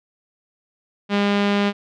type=tone with low-pass filter; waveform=sawtooth; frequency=202.6 Hz; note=G#3; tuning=43 cents flat; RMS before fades=-19 dBFS; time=1.09-1.73 s; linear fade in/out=50 ms; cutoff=3300 Hz; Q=1.5; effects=none